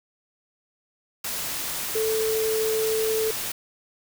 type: tone in noise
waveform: sine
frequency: 440 Hz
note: A4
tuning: in tune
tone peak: -22 dBFS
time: 1.95-3.31 s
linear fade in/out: 5 ms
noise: white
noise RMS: -30 dBFS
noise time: 1.24-3.52 s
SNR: +5 dB
effects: none